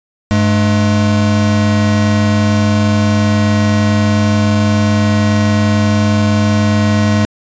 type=tone pair together; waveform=square; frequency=100.31 / 211.7 Hz; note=G2 / G#3; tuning=+40 / +33 cents; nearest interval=octave + minor second; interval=1293 cents; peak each=-13 dBFS; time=0.31-7.25 s; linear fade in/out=0 ms; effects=resampled to 16000 Hz